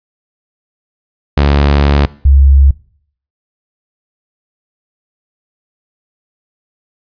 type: tone pair in turn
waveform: sawtooth / sine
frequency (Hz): 71.4 / 68.68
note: D2 / C#2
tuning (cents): -48 / -15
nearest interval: minor second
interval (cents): 67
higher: first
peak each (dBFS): -3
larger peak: neither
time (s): 1.37-2.06 / 2.25-2.71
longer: first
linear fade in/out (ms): 5
effects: noise-tail reverb RT60 0.6 s tail -21 dB re dry + resampled to 11025 Hz